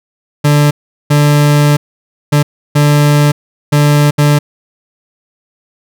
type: tone bursts at uneven times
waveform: 40% pulse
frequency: 146.83 Hz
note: D3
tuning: in tune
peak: -5 dBFS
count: 6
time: 0.44-0.71 / 1.1-1.77 / 2.32-2.43 / 2.75-3.32 / 3.72-4.11 / 4.18-4.39 s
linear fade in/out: 10 ms
effects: none